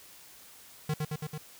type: tone with echo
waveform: square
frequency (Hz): 152.6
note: D#3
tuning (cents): -33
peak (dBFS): -28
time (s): 0.89-0.94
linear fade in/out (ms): 5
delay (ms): 110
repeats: 4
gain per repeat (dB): -2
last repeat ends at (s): 1.38
effects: white hiss -53 dBFS RMS until 1.59 s